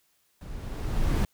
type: noise with level ramp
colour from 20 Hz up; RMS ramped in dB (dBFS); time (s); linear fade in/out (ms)
brown; -40 to -21; 0.41-1.25; 2
effects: white hiss -69 dBFS RMS until 1.33 s